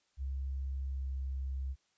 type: tone with pitch glide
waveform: sine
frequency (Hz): 67.2 to 66.62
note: C2 to C2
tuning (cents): +47 to +32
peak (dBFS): -34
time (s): 0.17-1.76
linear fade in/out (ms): 50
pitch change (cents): -15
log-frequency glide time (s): 0.92-1.02
effects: white hiss -75 dBFS RMS until 1.97 s + resampled to 16000 Hz